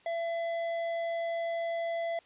triangle tone with tanh clipping, 672 Hz, E5, 33 cents sharp, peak -32 dBFS, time 0.06-2.19 s, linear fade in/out 2 ms, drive 14 dB, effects white hiss -61 dBFS RMS until 2.25 s + resampled to 8000 Hz

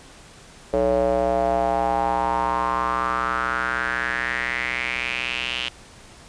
square tone with band-pass filter sweep, 62 Hz, B1, 7 cents sharp, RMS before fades -23 dBFS, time 0.73-5.69 s, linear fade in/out 5 ms, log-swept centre 520 to 3000 Hz, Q 5, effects pink hiss -46 dBFS RMS until 6.28 s + resampled to 22050 Hz

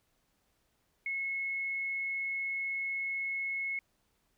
sine tone, 2182 Hz, C#7, 28 cents flat, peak -32 dBFS, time 1.06-3.79 s, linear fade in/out 2 ms, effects pink hiss -75 dBFS RMS until 4.37 s

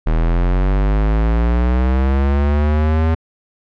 square linear sweep, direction up, 38.89 to 81.5 Hz, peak -13 dBFS, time 0.06-3.15 s, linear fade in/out 10 ms, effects low-pass 2000 Hz 12 dB/octave

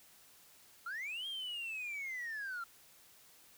sine linear two-way sweep, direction up then down, 1318.5 to 3250 to 1344 Hz, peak -37 dBFS, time 0.86-2.64 s, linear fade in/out 5 ms, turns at 1.27 s, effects tanh soft clip ceiling -37 dBFS + white hiss -62 dBFS RMS until 3.57 s

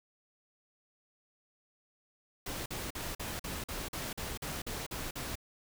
pink noise bursts, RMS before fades -39 dBFS, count 12, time 2.46-5.355 s, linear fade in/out 5 ms, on 200 ms, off 45 ms, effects none

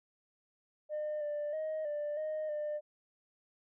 sine tone with pitch steps, 605 / 591 / 626 / 591 / 619 / 599 Hz, D#5 / D5 / D#5 / D5 / D#5 / D5, -49 / +11 / +10 / +11 / -9 / +34 cents, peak -32 dBFS, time 0.89-2.81 s, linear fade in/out 50 ms, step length 320 ms, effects tanh soft clip ceiling -32 dBFS

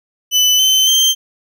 30% pulse tone with pitch steps, 3000 / 3070 / 3142 Hz, F#7 / G7 / G7, +23 / -37 / +3 cents, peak -7 dBFS, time 0.31-1.15 s, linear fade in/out 50 ms, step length 280 ms, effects none

